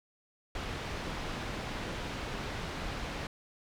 pink low-pass noise, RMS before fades -38 dBFS, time 0.55-3.27 s, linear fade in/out 2 ms, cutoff 3900 Hz, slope 12 dB/octave, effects none

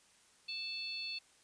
harmonic tone, 880 Hz, A5, in tune, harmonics 3 / 4 / 5, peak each -43 / -48 / -41 dBFS, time 0.48-1.19 s, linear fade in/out 10 ms, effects white hiss -66 dBFS RMS until 1.43 s + resampled to 22050 Hz

